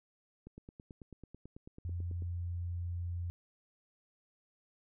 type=click train; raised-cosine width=3 ms; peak=-36 dBFS; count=17; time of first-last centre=0.47-2.222 s; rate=9.13 Hz
type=tone; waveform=sine; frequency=87.1 Hz; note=F2; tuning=4 cents flat; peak=-35 dBFS; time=1.85-3.3 s; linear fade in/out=0 ms
effects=none